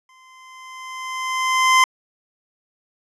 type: tone with exponential growth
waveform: 25% pulse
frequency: 1036 Hz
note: C6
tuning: 17 cents flat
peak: -6 dBFS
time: 0.09-1.84 s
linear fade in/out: 2 ms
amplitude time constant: 380 ms
effects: low-pass 8000 Hz 12 dB/octave